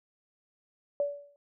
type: tone with exponential decay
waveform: sine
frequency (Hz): 574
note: D5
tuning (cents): -40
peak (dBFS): -23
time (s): 1-1.36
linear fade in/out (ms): 1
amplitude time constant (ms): 78
effects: none